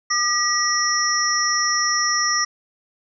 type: tone cluster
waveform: sine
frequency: 1209 / 1931 / 5400 / 5750 Hz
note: D6 / B6 / E8 / F8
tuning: +50 / -39 / +41 / +50 cents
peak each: -23 dBFS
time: 0.1-2.45 s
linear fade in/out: 10 ms
effects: none